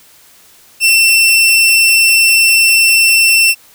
sawtooth tone, 2695 Hz, E7, 38 cents sharp, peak -3 dBFS, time 0.8-3.55 s, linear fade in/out 50 ms, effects white hiss -44 dBFS RMS until 3.74 s

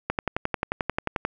click train, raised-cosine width 0.5 ms, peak -9 dBFS, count 14, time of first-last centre 0.1-1.25 s, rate 11.3 Hz, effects none

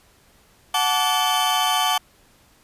40% pulse tone cluster, 737 / 870 / 1155 / 3081 Hz, F#5 / A5 / D6 / G7, -7 / -20 / -29 / -31 cents, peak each -23 dBFS, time 0.74-1.98 s, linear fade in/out 5 ms, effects pink hiss -56 dBFS RMS until 2.63 s + resampled to 32000 Hz

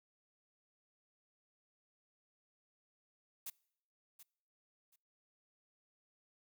blue noise with echo, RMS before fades -44 dBFS, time 3.46-3.5 s, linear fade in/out 5 ms, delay 730 ms, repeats 2, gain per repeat -13 dB, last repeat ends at 4.96 s, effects noise-tail reverb RT60 0.7 s tail -25 dB re dry

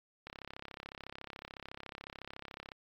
click train, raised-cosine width 0.3 ms, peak -28 dBFS, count 84, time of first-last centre 0.27-2.718 s, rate 33.9 Hz, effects AAC 64 kbps

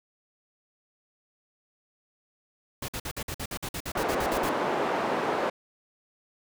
pink noise bursts, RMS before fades -34 dBFS, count 15, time 2.82-4.494 s, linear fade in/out 5 ms, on 64 ms, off 51 ms
white band-pass noise, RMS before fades -28 dBFS, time 3.95-5.5 s, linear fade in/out 5 ms, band 280 to 850 Hz, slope 12 dB/octave
effects none

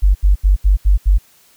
sine tone bursts, 48.25 Hz, G1, 27 cents flat, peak -7 dBFS, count 6, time 0.02-1.185 s, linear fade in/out 20 ms, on 130 ms, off 77 ms, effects white hiss -51 dBFS RMS until 1.56 s

